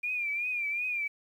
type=tone with vibrato; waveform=sine; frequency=2400 Hz; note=D7; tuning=37 cents sharp; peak=-29 dBFS; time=0.03-1.08 s; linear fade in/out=10 ms; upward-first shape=triangle; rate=2.7 Hz; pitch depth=91 cents each way; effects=10-bit